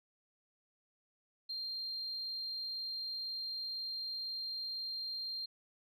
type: tone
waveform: sine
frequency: 4186 Hz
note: C8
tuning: in tune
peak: -37 dBFS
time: 1.49-5.46 s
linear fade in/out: 10 ms
effects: tanh soft clip ceiling -33 dBFS